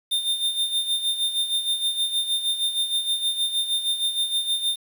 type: tone with tremolo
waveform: square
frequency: 3622 Hz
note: A7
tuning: 49 cents sharp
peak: -20 dBFS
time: 0.11-4.76 s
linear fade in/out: 10 ms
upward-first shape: sine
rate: 6.4 Hz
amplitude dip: 65%
effects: 8-bit